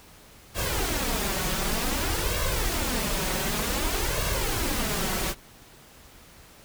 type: noise with flanger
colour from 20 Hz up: pink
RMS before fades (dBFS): -27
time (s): 0.54-5.35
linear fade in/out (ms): 50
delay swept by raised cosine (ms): 1.8 to 5.4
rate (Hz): 0.54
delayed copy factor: +0.65
effects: pink hiss -51 dBFS RMS until 6.64 s